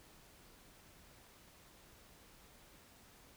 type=silence; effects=pink hiss -62 dBFS RMS until 3.36 s